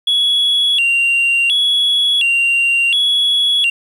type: tone with vibrato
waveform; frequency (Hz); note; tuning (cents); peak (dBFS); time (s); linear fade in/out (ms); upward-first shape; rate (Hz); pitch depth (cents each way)
sine; 3052; G7; -47; -9; 0.07-3.7; 5; square; 0.7; 170
effects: tanh soft clip ceiling -9 dBFS + 7-bit